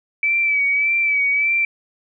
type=tone with vibrato; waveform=sine; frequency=2301 Hz; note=D7; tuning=36 cents flat; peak=-15 dBFS; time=0.23-1.65 s; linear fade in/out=2 ms; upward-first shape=sine; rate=1.7 Hz; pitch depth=42 cents each way; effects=none